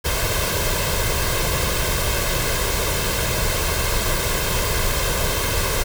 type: noise with comb filter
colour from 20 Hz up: pink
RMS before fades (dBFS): -21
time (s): 0.04-5.84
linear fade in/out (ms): 20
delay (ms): 1.9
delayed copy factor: +0.6
effects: none

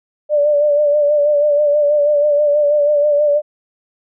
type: tone with vibrato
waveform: sine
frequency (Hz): 588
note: D5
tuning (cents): +2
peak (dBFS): -10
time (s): 0.29-3.42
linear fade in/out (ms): 50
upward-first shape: sine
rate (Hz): 6.2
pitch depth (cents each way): 40
effects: none

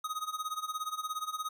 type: tone with tremolo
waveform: square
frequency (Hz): 1253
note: D#6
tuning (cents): +12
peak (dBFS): -32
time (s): 0.04-1.49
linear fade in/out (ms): 5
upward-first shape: sine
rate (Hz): 17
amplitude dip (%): 85
effects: none

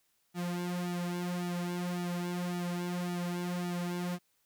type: tone with flanger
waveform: sawtooth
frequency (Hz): 176.5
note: F3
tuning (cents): +19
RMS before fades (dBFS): -35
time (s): 0.34-4.19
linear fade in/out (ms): 50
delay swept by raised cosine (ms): 1.9 to 4.1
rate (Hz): 1.8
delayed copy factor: -0.9
effects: white hiss -74 dBFS RMS until 4.45 s

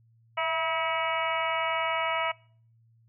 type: harmonic tone with a mistuned harmonic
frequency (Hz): 322.2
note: E4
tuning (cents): -39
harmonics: 2 / 3 / 4 / 5 / 6 / 7 / 8 / 9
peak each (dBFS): -31 / -31 / -32 / -44 / -38 / -33 / -43 / -38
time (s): 0.37-2.32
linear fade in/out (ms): 10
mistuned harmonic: 2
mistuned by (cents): +35
effects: noise-tail reverb RT60 0.5 s tail -24 dB re dry + added 114 Hz sine -59 dBFS peak until 3.08 s

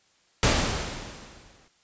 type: noise with exponential decay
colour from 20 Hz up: pink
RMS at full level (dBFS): -19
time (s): 0.43-1.68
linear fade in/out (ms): 1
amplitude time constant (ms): 270
effects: white hiss -64 dBFS RMS until 1.83 s + resampled to 16000 Hz

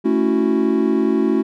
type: chord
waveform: triangle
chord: F# minor seventh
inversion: first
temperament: equal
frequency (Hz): 220 / 277.2 / 329.6 / 370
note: A3 / C#4 / E4 / F#4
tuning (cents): 0 / 0 / 0 / 0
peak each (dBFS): -18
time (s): 0.04-1.43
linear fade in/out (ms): 20
effects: none

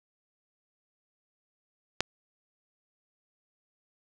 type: click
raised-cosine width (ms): 0.2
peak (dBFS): -7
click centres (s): 2.006
effects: none

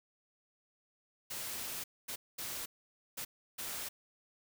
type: noise bursts at uneven times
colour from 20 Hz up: white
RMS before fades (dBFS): -41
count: 5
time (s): 1.3-1.84 / 2.08-2.16 / 2.38-2.66 / 3.17-3.25 / 3.58-3.89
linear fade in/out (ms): 10
effects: none

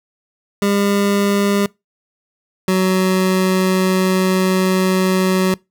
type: tone pair in turn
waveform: 25% pulse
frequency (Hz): 201.3 / 186.87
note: G3 / F#3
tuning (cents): +46 / +17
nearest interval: minor second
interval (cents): 129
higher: first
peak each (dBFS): -10 / -9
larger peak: second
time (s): 0.62-1.66 / 2.68-5.54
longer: second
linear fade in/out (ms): 2
effects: noise-tail reverb RT60 0.2 s tail -23 dB re dry

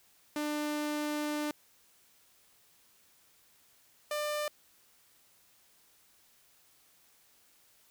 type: tone pair in turn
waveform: sawtooth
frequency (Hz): 298.3 / 596.6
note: D4 / D5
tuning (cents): +27 / +27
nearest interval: octave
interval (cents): 1200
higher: second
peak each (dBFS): -28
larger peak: neither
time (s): 0.36-1.51 / 4.11-4.48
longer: first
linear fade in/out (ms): 2
effects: white hiss -65 dBFS RMS until 7.9 s

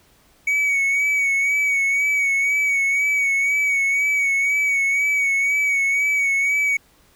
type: tone with vibrato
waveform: triangle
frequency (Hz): 2247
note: C#7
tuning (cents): +23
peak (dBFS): -15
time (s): 0.47-6.77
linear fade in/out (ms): 5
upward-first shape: sine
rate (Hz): 2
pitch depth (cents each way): 39
effects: pink hiss -56 dBFS RMS until 7.15 s

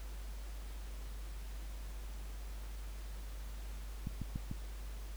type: clicks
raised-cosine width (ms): 5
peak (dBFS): -26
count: 4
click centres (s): 4.071 / 4.217 / 4.359 / 4.514
effects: added 50 Hz sine -42 dBFS peak until 5.16 s + pink hiss -56 dBFS RMS until 5.16 s

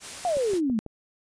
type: noise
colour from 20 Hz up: white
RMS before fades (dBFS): -38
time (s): 0-0.61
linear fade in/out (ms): 50
type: exponential sweep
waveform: sine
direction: down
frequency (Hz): 743 to 207.7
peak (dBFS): -22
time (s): 0.25-0.79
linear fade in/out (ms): 0
type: click train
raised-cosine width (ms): 2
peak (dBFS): -24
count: 4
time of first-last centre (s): 0.37-0.863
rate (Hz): 6.08
effects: resampled to 22050 Hz

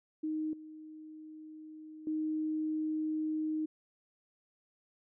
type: tone with level steps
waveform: sine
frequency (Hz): 311.1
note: D#4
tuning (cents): 0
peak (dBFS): -32 / -46 / -31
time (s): 0.23-3.66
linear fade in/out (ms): 10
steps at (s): 0.53 / 2.07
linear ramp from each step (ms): 2
effects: none

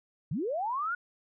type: linear sweep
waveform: sine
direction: up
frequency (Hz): 116.5 to 1471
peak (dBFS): -29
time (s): 0.31-0.95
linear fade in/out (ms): 5
effects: none

